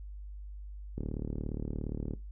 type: click train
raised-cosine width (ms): 3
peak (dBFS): -23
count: 44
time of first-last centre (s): 0.98-2.136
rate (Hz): 37.2
effects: noise-tail reverb RT60 0.2 s tail -18 dB re dry + added 50 Hz sine -41 dBFS peak until 2.31 s